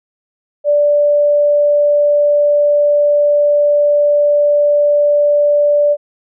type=tone; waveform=sine; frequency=585 Hz; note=D5; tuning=7 cents flat; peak=-8 dBFS; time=0.64-5.97 s; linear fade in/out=50 ms; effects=none